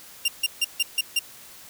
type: tone bursts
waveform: sawtooth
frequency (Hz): 2787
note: F7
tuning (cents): -4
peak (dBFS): -16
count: 6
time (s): 0.25-1.192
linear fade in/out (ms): 5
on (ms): 32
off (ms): 150
effects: white hiss -46 dBFS RMS until 1.69 s